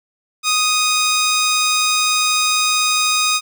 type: tone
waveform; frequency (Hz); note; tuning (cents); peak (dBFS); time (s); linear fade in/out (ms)
10% pulse; 1244.5; D#6; 0; -6; 0.43-3.41; 50
effects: none